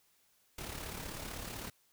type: noise with amplitude modulation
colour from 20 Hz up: pink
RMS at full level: -41 dBFS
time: 0.58-1.7 s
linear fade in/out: 5 ms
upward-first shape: sine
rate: 35.8 Hz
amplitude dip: 50%
effects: white hiss -71 dBFS RMS until 1.92 s